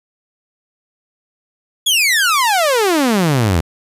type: exponential sweep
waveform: sawtooth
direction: down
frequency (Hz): 3455 to 77.2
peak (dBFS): -8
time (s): 1.86-3.61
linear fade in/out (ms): 10
effects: resampled to 32000 Hz + 8-bit